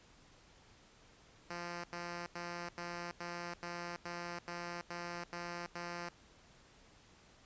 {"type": "tone bursts", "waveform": "5% pulse", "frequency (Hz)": 173.3, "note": "F3", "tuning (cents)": -13, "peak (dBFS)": -30, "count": 11, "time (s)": [1.5, 6.09], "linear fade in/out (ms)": 5, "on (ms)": 340, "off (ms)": 85, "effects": ["pink hiss -63 dBFS RMS until 7.45 s", "resampled to 16000 Hz"]}